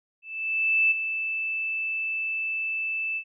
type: tone with ADSR envelope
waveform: sine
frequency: 2637 Hz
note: E7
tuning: in tune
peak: -17 dBFS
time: 0.22-3.24 s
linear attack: 690 ms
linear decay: 18 ms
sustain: -9 dB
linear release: 73 ms
effects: none